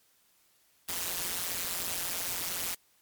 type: noise with amplitude modulation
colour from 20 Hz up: white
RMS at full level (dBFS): -30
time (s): 0.88-2.75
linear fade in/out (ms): 10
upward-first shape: sine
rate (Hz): 176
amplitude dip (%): 100
effects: white hiss -67 dBFS RMS until 3.01 s + MP3 96 kbps